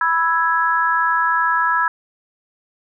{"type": "chord", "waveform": "sine", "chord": "E major", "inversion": "second", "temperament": "equal", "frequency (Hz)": [987.8, 1318.5, 1661.2], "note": ["B5", "E6", "G#6"], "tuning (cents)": [0, 0, 0], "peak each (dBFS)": -19, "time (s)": [0.01, 1.88], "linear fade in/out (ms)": 2, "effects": []}